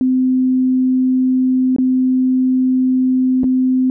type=tone with dropouts; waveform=sine; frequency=257.2 Hz; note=C4; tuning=30 cents flat; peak=-11 dBFS; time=0.01-3.9 s; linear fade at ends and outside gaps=1 ms; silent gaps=1.763-1.784 / 3.434-3.441 s; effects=none